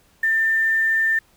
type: tone with quantisation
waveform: sine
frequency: 1792 Hz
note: A6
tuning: 31 cents sharp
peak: -16 dBFS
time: 0.23-1.19 s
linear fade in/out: 5 ms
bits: 7
effects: pink hiss -58 dBFS RMS until 1.36 s